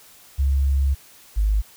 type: tone pair in turn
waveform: sine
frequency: 68.6 / 51.88 Hz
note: C#2 / G#1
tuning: -17 / -1 cents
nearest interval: perfect fourth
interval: 484 cents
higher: first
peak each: -16 dBFS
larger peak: neither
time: 0.38-0.95 / 1.36-1.62 s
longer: first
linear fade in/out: 20 ms
effects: white hiss -49 dBFS RMS until 1.76 s